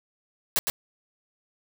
white noise with echo, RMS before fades -23 dBFS, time 0.56-0.59 s, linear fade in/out 0 ms, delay 110 ms, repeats 1, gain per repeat -4 dB, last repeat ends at 0.7 s, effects none

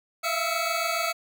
25% pulse tone cluster, 659 / 686 / 1297 / 2244 Hz, E5 / F5 / E6 / C#7, -1 / -31 / -28 / +21 cents, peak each -27 dBFS, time 0.23-1.13 s, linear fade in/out 20 ms, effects none

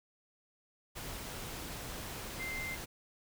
sine tone in noise, 2086 Hz, C7, 6 cents flat, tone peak -38 dBFS, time 2.39-2.76 s, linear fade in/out 20 ms, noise pink, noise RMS -43 dBFS, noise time 0.95-2.86 s, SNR +2 dB, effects none

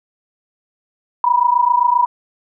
sine tone pair together, 960.2 / 987.8 Hz, B5 / B5, -49 / 0 cents, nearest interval unison, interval 49 cents, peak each -14 dBFS, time 1.24-2.06 s, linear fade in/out 2 ms, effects none

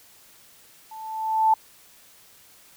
sine tone with level ramp, 880 Hz, A5, in tune, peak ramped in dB -38 to -13 dBFS, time 0.91-1.54 s, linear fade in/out 5 ms, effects white hiss -53 dBFS RMS until 2.76 s

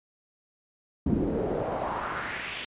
brown noise with band-pass filter sweep, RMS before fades -30 dBFS, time 1.06-2.65 s, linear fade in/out 5 ms, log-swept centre 230 to 3200 Hz, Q 2.4, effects resampled to 8000 Hz

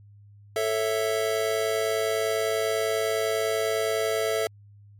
square chord, A major, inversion none, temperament just, 440 / 550 / 660 Hz, A4 / C#5 / E5, 0 / -14 / +2 cents, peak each -27 / -33 / -28 dBFS, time 0.56-4.47 s, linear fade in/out 2 ms, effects added 102 Hz sine -48 dBFS peak until 4.99 s + MP3 64 kbps

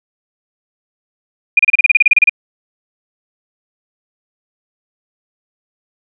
sine tone bursts, 2430 Hz, D#7, 42 cents flat, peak -4 dBFS, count 14, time 1.57-2.295 s, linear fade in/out 5 ms, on 23 ms, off 31 ms, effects none

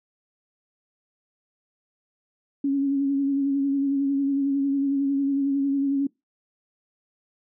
sine tone with vibrato, 277.2 Hz, C#4, in tune, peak -20 dBFS, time 2.64-6.07 s, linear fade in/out 5 ms, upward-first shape sine, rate 11 Hz, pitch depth 30 cents each way, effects noise-tail reverb RT60 0.2 s tail -23 dB re dry

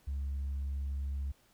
sine tone, 69.2 Hz, C#2, 2 cents flat, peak -31 dBFS, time 0.07-1.32 s, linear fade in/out 10 ms, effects tanh soft clip ceiling -31 dBFS + pink hiss -67 dBFS RMS until 1.53 s

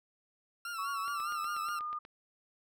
40% pulse tone with vibrato, 1359 Hz, F6, 48 cents flat, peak -37 dBFS, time 0.65-1.79 s, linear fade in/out 2 ms, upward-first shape sine, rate 4.9 Hz, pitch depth 73 cents each way
sine tone with pitch glide, 1121 to 1215.4 Hz, C#6 to D#6, +19 to -41 cents, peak -35 dBFS, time 0.78-1.99 s, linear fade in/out 10 ms, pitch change +140 cents, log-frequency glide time 1.02-1.3 s
click train, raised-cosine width 0.3 ms, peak -34 dBFS, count 9, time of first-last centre 1.08-2.051 s, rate 8.24 Hz
effects none

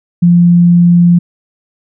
sine tone, 173.6 Hz, F3, 10 cents flat, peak -3 dBFS, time 0.22-1.19 s, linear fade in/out 10 ms, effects none

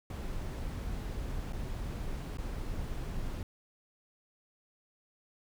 brown noise with dropouts, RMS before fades -37 dBFS, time 0.1-3.43 s, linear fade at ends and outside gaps 2 ms, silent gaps 1.525-1.531 / 2.372-2.383 s, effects none

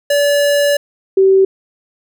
square / sine tone pair in turn, 575 / 384.5 Hz, D5 / G4, -37 / -33 cents, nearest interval perfect fifth, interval 696 cents, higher first, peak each -11 / -6 dBFS, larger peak second, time 0.1-0.77 / 1.17-1.45 s, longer first, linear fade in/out 5 ms, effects none

